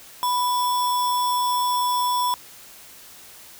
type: tone with sample-and-hold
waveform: sine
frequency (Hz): 987.8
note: B5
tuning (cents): 0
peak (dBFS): -19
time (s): 0.23-2.34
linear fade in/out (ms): 0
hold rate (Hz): 4410
effects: white hiss -45 dBFS RMS until 3.59 s